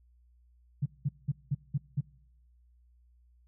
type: tone bursts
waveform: sine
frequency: 141.4 Hz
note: C#3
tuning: 35 cents sharp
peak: -25 dBFS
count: 6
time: 0.82-2.01 s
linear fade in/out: 10 ms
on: 40 ms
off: 190 ms
effects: noise-tail reverb RT60 0.9 s tail -24 dB re dry + added 60 Hz sine -60 dBFS peak until 3.47 s